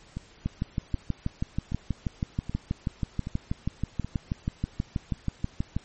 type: two click trains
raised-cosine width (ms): 5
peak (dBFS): -14 / -20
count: 34 / 6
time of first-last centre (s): 0.46-5.765 / 0.17-4.046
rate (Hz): 6.22 / 1.29
effects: pink hiss -54 dBFS RMS until 5.84 s + MP3 32 kbps